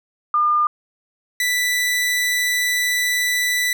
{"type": "tone pair in turn", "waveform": ["sine", "sawtooth"], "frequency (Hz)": [1207, 1977.3], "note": ["D6", "B6"], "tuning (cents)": [47, 2], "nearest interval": "major sixth", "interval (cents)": 855, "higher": "second", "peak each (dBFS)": -14, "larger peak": "neither", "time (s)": [[0.34, 0.67], [1.4, 3.73]], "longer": "second", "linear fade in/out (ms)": 2, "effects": []}